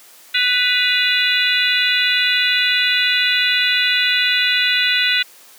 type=harmonic tone with a mistuned harmonic; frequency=495.7 Hz; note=B4; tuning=6 cents sharp; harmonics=3 / 4 / 5 / 6 / 7 / 8; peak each=-21 / -21 / -21 / -21 / -21 / -21 dBFS; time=0.34-5.23 s; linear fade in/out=10 ms; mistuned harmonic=6; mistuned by=-67 cents; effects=white hiss -45 dBFS RMS until 5.58 s + high-pass 300 Hz 12 dB/octave